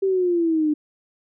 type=exponential sweep; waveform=sine; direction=down; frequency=392.4 to 297.1 Hz; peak=-17 dBFS; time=0.02-0.74 s; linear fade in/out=10 ms; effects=none